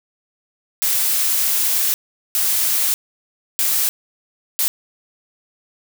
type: noise bursts at uneven times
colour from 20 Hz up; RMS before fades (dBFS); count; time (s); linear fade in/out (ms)
blue; -18; 4; 0.82-1.94 / 2.35-2.94 / 3.59-3.89 / 4.59-4.68; 0
effects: none

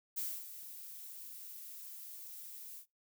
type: noise with ADSR envelope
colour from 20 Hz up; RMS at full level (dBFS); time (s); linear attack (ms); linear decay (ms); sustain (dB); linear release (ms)
violet; -37; 0.16-2.86; 19; 260; -12; 89
effects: noise-tail reverb RT60 0.2 s tail -22 dB re dry

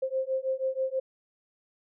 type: beating tone pair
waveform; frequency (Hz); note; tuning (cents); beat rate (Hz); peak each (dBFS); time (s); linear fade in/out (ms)
sine; 523.3 / 529.5; C5 / C5; 0 / +21; 6.2; -30; 0.02-1; 10
effects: none

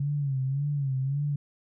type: tone with vibrato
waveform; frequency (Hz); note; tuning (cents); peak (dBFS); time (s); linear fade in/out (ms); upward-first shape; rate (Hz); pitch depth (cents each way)
sine; 138.59; C#3; 0; -25; 0-1.36; 5; sine; 1.8; 94
effects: none

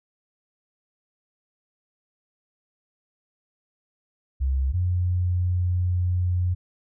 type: tone pair in turn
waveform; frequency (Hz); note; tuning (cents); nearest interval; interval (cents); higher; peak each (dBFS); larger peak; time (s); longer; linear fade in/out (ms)
sine; 66.7 / 89.7; C2 / F2; +34 / +47; perfect fourth; 513; second; -20; neither; 4.4-4.73 / 4.73-6.55; second; 20
effects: none

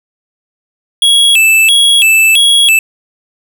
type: tone with vibrato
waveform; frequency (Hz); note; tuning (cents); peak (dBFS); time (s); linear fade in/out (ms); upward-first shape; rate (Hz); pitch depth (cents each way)
square; 2960; F#7; 0; -5; 1.02-2.79; 2; square; 1.5; 200
effects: none

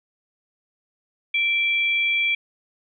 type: tone pair together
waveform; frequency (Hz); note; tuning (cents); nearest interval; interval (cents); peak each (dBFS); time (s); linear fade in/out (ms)
sine; 2346 / 3318; D7 / G#7; -2 / -2; tritone; 600; -19 / -27; 1.34-2.35; 5
effects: none

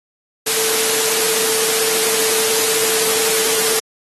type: tone in noise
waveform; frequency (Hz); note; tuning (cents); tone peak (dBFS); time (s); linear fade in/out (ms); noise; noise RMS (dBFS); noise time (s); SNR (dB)
sine; 444.3; A4; +17; -23; 0.46-3.8; 10; white; -17; 0.46-3.8; -9
effects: high-pass 200 Hz 12 dB/octave + AAC 32 kbps

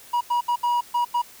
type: tone bursts at uneven times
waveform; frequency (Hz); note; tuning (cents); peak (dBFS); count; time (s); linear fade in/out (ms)
triangle; 962; B5; -46; -17; 6; 0.13-0.21 / 0.3-0.41 / 0.48-0.56 / 0.63-0.81 / 0.94-1.05 / 1.14-1.22; 10
effects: white hiss -47 dBFS RMS until 1.4 s

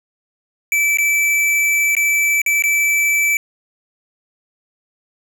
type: tone with dropouts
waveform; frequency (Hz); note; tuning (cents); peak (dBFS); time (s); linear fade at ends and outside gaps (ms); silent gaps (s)
square; 2316; D7; -25; -14; 0.72-3.37; 1; 0.972-0.985 / 1.951-1.967 / 2.417-2.462 / 2.623-2.638
effects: none

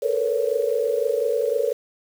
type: tone cluster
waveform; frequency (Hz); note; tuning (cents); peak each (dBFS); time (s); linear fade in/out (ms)
sine; 439.5 / 463.5 / 489.4 / 560; A4 / A#4 / B4 / C#5; -2 / -10 / -16 / +18; -25; 0.02-1.73; 10
effects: 7-bit

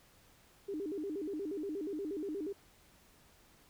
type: tone with vibrato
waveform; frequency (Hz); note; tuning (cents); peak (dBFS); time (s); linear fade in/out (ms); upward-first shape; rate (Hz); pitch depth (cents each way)
sine; 349.2; F4; 0; -36; 0.68-2.53; 10; square; 8.4; 230
effects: pink hiss -64 dBFS RMS until 3.69 s

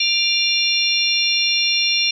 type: tone cluster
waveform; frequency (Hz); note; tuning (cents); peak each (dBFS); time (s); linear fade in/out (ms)
sine; 2390 / 2799 / 3543 / 4178 / 5570; D7 / F7 / A7 / C8 / F8; +30 / +3 / +11 / -3 / -5; -22; 0-2.11; 5
effects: none

